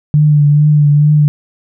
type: tone with vibrato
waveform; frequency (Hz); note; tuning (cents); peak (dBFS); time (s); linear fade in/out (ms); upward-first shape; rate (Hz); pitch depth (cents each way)
sine; 148.2; D3; +16; -5; 0.14-1.28; 0; triangle; 2.3; 37
effects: none